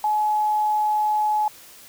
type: tone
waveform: sine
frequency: 849 Hz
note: G#5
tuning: 38 cents sharp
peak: -18 dBFS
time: 0.04-1.48 s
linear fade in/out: 2 ms
effects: white hiss -46 dBFS RMS until 1.88 s